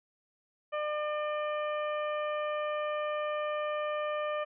harmonic tone, 600 Hz, D5, 37 cents sharp, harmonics 1 / 2 / 3 / 4 / 5, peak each -32 / -36 / -43 / -45 / -49 dBFS, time 0.72-4.45 s, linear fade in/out 20 ms, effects none

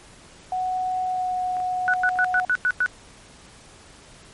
sine tone with pitch glide, 740 to 733.2 Hz, F#5 to F#5, 0 to -16 cents, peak -22 dBFS, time 0.52-2.45 s, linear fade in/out 2 ms, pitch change -16 cents, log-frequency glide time 1.05-1.34 s
clicks, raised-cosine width 0.5 ms, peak -26 dBFS, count 4, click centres 1.568 / 1.602 / 2.157 / 2.38 s
sine tone bursts, 1480 Hz, F#6, in tune, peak -17 dBFS, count 7, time 1.88-2.861 s, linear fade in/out 0 ms, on 57 ms, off 97 ms
effects pink hiss -48 dBFS RMS until 4.33 s + MP3 48 kbps

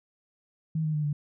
sine tone with pitch steps, 158.9 / 154.82 / 150.85 / 146.98 Hz, D#3 / D#3 / D3 / D3, +37 / -8 / +47 / +2 cents, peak -25 dBFS, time 0.75-1.13 s, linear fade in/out 5 ms, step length 95 ms, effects none

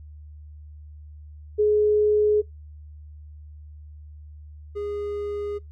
sine / triangle tone pair in turn, 421.2 / 411.3 Hz, G#4 / G#4, +24 / -17 cents, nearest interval unison, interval 41 cents, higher first, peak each -16 / -25 dBFS, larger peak first, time 1.58-2.42 / 4.75-5.59 s, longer neither, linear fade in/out 20 ms, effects noise-tail reverb RT60 0.2 s tail -26 dB re dry + added 75 Hz sine -40 dBFS peak until 5.71 s

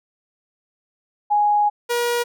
sine / sawtooth tone pair in turn, 830.6 / 478.4 Hz, G#5 / A#4, 0 / +45 cents, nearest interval minor seventh, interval 955 cents, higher first, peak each -14 / -15 dBFS, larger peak first, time 1.3-1.7 / 1.89-2.24 s, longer first, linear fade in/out 20 ms, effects none

